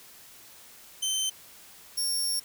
20% pulse tone pair in turn, 3088 / 5502 Hz, G7 / F8, -27 / -27 cents, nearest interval minor seventh, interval 1000 cents, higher second, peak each -21 dBFS, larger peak neither, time 1.02-1.3 / 1.97-2.4 s, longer second, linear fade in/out 10 ms, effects white hiss -51 dBFS RMS until 2.44 s

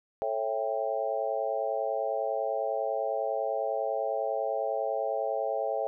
sine chord, A dominant seventh, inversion none, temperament just, 440 / 550 / 660 / 792 Hz, A4 / C#5 / E5 / G5, 0 / -14 / +2 / +18 cents, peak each -35 / -32 / -32 / -34 dBFS, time 0.22-5.87 s, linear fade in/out 0 ms, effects none

